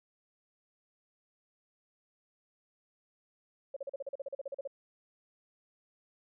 sine tone bursts, 552 Hz, C#5, 7 cents flat, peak -35 dBFS, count 15, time 3.74-4.675 s, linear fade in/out 5 ms, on 25 ms, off 40 ms, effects none

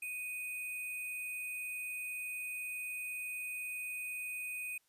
sine tone with sample-and-hold, 2489 Hz, D#7, in tune, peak -38 dBFS, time 0.02-4.78 s, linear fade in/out 5 ms, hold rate 11025 Hz, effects white hiss -75 dBFS RMS until 4.88 s + resampled to 32000 Hz

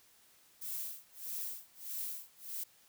violet noise with tremolo, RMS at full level -39 dBFS, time 0.61-2.64 s, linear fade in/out 10 ms, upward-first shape sine, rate 1.6 Hz, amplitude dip 100%, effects white hiss -65 dBFS RMS until 2.88 s

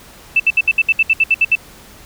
sine tone bursts, 2649 Hz, E7, 8 cents sharp, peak -8 dBFS, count 12, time 0.36-1.554 s, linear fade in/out 5 ms, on 39 ms, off 66 ms, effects pink hiss -41 dBFS RMS until 2.05 s

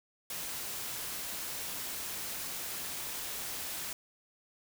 white noise, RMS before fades -39 dBFS, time 0.3-3.93 s, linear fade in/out 2 ms, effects none

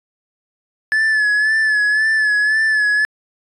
triangle tone with vibrato, 1725 Hz, A6, 35 cents flat, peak -11 dBFS, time 0.92-3.05 s, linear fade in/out 0 ms, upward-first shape sine, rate 1.9 Hz, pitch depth 45 cents each way, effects resampled to 24000 Hz

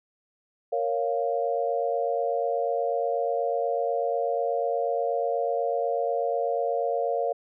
sine chord, Bb minor, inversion none, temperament equal, 466.2 / 554.4 / 698.5 Hz, Bb4 / Db5 / F5, 0 / 0 / 0 cents, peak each -28 dBFS, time 0.72-7.33 s, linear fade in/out 10 ms, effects none

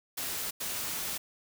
white noise bursts at uneven times, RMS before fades -35 dBFS, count 2, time 0.17-0.51 / 0.6-1.18 s, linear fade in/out 10 ms, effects none

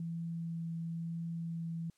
sine tone with vibrato, 166.4 Hz, E3, 17 cents sharp, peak -36 dBFS, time 0-1.9 s, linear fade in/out 2 ms, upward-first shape triangle, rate 1 Hz, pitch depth 9 cents each way, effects white hiss -75 dBFS RMS until 1.97 s + low-pass 10000 Hz 12 dB/octave

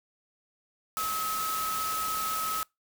sine tone in noise, 1285 Hz, E6, 45 cents flat, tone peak -30 dBFS, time 0.97-2.63 s, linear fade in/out 0 ms, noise white, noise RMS -35 dBFS, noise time 0.97-2.63 s, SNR +2 dB, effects noise-tail reverb RT60 0.2 s tail -25 dB re dry

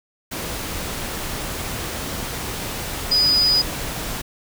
sine tone in noise, 4955 Hz, D#8, 8 cents flat, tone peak -14 dBFS, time 3.11-3.62 s, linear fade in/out 10 ms, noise pink, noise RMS -28 dBFS, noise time 0.31-4.22 s, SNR +11 dB, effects none

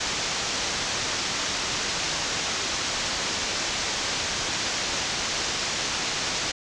white low-pass noise, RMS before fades -28 dBFS, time 0-6.52 s, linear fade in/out 10 ms, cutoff 6800 Hz, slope 48 dB/octave, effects none

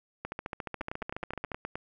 two click trains, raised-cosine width 0.5 ms, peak -20 / -20 dBFS, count 10 / 19, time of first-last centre 0.81-1.755 / 0.25-1.518 s, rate 9.52 / 14.2 Hz, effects none

